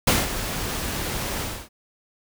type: noise with ADSR envelope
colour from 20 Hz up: pink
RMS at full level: -17 dBFS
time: 0.07-1.69 s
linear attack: 6 ms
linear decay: 190 ms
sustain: -11 dB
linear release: 270 ms
effects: none